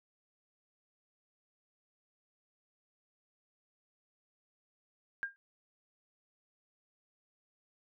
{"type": "tone with exponential decay", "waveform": "sine", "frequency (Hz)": 1606, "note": "G6", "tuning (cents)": 41, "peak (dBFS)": -29, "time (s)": [5.23, 5.36], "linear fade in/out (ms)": 0, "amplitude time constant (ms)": 27, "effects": []}